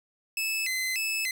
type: tone with vibrato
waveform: sawtooth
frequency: 2312 Hz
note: D7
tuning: 28 cents flat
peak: -24 dBFS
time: 0.37-1.31 s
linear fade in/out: 2 ms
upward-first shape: square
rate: 1.7 Hz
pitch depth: 210 cents each way
effects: 9-bit